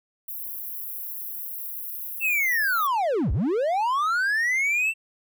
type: high-pass noise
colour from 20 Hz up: white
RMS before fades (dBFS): -34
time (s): 0.28-2.87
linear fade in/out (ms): 5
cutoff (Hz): 11000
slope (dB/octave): 96
type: linear two-way sweep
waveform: triangle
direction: down then up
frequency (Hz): 2708 to 46.25 to 2708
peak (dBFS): -19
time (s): 2.2-4.94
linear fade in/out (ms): 50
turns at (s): 3.32
effects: none